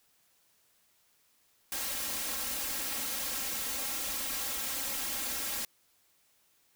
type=noise with comb filter; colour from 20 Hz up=white; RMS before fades=-35 dBFS; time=1.72-5.65 s; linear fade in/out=2 ms; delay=3.7 ms; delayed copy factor=+0.95; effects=white hiss -69 dBFS RMS until 6.75 s